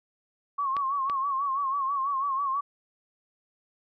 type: tone with vibrato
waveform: sine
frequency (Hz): 1100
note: C#6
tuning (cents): -14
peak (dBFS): -25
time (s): 0.58-2.61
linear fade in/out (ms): 10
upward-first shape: sine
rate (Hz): 6.1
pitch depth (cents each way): 77
type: clicks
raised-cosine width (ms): 0.3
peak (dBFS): -20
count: 2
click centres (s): 0.767 / 1.098
effects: none